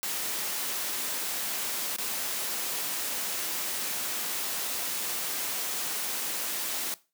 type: noise with dropouts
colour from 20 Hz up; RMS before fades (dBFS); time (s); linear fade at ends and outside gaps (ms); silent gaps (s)
white; -32; 0.03-6.94; 0; 1.963-1.984
effects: noise-tail reverb RT60 0.3 s tail -19 dB re dry + high-pass 200 Hz 12 dB/octave